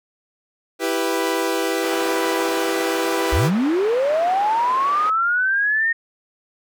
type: chord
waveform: sawtooth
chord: E minor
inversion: none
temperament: equal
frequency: 329.6 / 392 / 493.9 Hz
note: E4 / G4 / B4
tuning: 0 / 0 / 0 cents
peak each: -20 dBFS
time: 0.79-3.51 s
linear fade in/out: 50 ms
type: band-pass noise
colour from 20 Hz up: white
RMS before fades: -32 dBFS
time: 1.83-5.1 s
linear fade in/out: 5 ms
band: 380 to 1500 Hz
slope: 12 dB/octave
type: linear sweep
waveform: sine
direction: up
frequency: 50.2 to 1858 Hz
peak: -16 dBFS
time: 3.32-5.93 s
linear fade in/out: 10 ms
effects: none